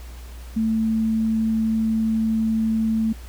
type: tone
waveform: sine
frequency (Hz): 222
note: A3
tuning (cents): +16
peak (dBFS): -18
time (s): 0.56-3.13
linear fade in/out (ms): 10
effects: added 60 Hz sine -35 dBFS peak until 3.28 s + pink hiss -47 dBFS RMS until 3.28 s